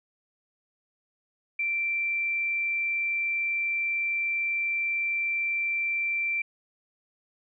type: tone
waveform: sine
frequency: 2349 Hz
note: D7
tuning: in tune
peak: -25 dBFS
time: 1.59-6.42 s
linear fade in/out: 5 ms
effects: none